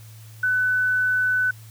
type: tone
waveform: sine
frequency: 1500 Hz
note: F#6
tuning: 23 cents sharp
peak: -18 dBFS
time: 0.43-1.51 s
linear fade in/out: 5 ms
effects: added 110 Hz sine -41 dBFS peak until 1.7 s + white hiss -51 dBFS RMS until 1.7 s